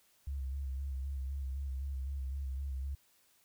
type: tone with vibrato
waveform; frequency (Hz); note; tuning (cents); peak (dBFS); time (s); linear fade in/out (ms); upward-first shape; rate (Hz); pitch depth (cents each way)
sine; 67.6; C#2; -43; -35; 0.27-2.95; 5; square; 3.9; 41
effects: white hiss -69 dBFS RMS until 3.44 s